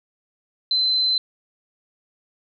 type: tone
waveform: sine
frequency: 4062 Hz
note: B7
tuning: 48 cents sharp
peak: -17 dBFS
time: 0.71-1.18 s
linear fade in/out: 2 ms
effects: none